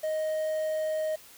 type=tone with quantisation; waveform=triangle; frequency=624 Hz; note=D#5; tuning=5 cents sharp; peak=-25 dBFS; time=0.03-1.16 s; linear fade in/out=10 ms; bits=8; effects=white hiss -52 dBFS RMS until 1.37 s